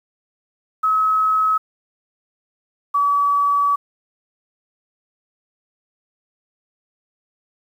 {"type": "tone pair in turn", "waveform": "sine", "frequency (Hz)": [1283, 1143], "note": ["E6", "D6"], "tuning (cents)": [-47, -47], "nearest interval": "major second", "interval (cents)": 200, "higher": "first", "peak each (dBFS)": -14, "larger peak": "neither", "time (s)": [[0.83, 1.58], [2.94, 3.76]], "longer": "second", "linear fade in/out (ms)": 10, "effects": ["8-bit"]}